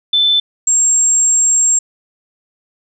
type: tone pair in turn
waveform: sine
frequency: 3525 / 7521 Hz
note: A7 / A#8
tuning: +2 / +14 cents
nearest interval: octave + minor second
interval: 1312 cents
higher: second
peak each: -9 dBFS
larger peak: neither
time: 0.13-0.4 / 0.67-1.79 s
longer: second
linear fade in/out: 5 ms
effects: none